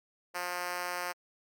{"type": "tone with high-pass filter", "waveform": "5% pulse", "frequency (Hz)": 177.8, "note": "F3", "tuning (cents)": 31, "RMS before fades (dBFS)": -36, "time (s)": [0.34, 1.13], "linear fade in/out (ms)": 20, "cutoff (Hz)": 550, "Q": 0.93, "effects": ["Opus 48 kbps"]}